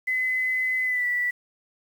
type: tone with pitch glide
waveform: sine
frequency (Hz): 2027 to 1961.3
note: B6 to B6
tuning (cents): +45 to -13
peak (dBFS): -22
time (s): 0.07-1.31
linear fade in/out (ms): 10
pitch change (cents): -58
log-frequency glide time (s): 0.84-1.06
effects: 8-bit